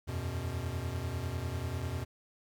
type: chord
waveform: square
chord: E suspended second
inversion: none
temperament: equal with one note detuned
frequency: 82.41 / 92.5 / 124.19 Hz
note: E2 / F#2 / B2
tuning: 0 / 0 / +10 cents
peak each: -39 / -39 / -39 dBFS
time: 0.07-2.05 s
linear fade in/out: 20 ms
effects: 12-bit